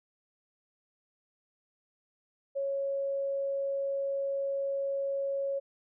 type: tone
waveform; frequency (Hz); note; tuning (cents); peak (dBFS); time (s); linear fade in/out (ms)
sine; 552; C#5; -7; -29; 2.55-5.6; 20
effects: none